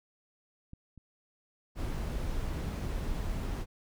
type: clicks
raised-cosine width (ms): 5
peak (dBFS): -33 / -39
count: 2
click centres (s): 0.734 / 0.977
type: noise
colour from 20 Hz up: brown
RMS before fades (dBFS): -34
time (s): 1.75-3.66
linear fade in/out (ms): 50
effects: none